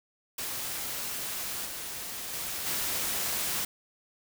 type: noise with level steps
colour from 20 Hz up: white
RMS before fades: -35 / -38 / -35 / -31 dBFS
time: 0.38-3.65 s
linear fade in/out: 5 ms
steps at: 1.65 / 2.33 / 2.66 s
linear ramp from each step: 5 ms
effects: none